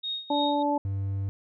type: tone with tremolo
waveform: sine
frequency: 3729 Hz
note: A#7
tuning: in tune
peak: -28 dBFS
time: 0.03-0.63 s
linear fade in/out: 10 ms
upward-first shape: sine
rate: 3.2 Hz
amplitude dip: 85%
type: harmonic tone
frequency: 290 Hz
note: D4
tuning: 22 cents flat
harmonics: 1 / 2 / 3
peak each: -27 / -29 / -26 dBFS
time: 0.3-0.78 s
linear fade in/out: 5 ms
type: tone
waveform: triangle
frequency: 98 Hz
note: G2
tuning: in tune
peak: -25 dBFS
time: 0.85-1.29 s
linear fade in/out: 0 ms
effects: none